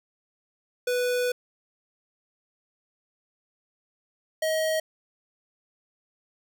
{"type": "tone pair in turn", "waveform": "square", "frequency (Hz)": [493.9, 632.9], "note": ["B4", "D#5"], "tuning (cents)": [0, 29], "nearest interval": "major third", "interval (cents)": 429, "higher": "second", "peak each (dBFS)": -24, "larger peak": "neither", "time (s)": [[0.87, 1.32], [4.42, 4.8]], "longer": "first", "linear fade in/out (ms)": 5, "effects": []}